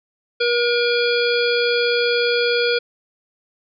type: harmonic tone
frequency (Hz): 478.5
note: A#4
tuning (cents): +45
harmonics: 1 / 3 / 5 / 7 / 9 / 10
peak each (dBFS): -18 / -23 / -25 / -26 / -28 / -28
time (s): 0.4-2.79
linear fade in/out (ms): 10
effects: none